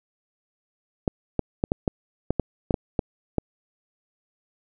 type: clicks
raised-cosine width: 2 ms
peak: -8 dBFS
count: 11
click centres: 1.078 / 1.393 / 1.639 / 1.719 / 1.878 / 2.306 / 2.397 / 2.708 / 2.742 / 2.992 / 3.383 s
effects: none